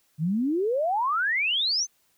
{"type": "exponential sweep", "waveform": "sine", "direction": "up", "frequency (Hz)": [146.1, 6390], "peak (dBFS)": -22, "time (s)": [0.18, 1.87], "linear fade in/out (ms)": 50, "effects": ["white hiss -67 dBFS RMS until 2.17 s"]}